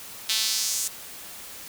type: tone with high-pass filter sweep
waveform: sawtooth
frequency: 220 Hz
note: A3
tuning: in tune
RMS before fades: -26 dBFS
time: 0.29-0.88 s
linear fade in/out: 5 ms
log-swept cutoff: 3600 to 7500 Hz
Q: 1.9
effects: white hiss -41 dBFS RMS until 1.68 s